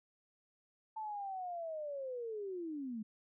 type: linear sweep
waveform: sine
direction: down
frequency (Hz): 886 to 207.7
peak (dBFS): -39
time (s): 0.96-3.03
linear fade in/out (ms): 10
effects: none